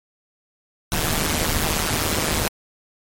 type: noise with amplitude modulation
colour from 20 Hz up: pink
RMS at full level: -18 dBFS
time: 0.92-2.48 s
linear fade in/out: 0 ms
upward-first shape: sine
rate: 155 Hz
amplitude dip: 85%
effects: MP3 64 kbps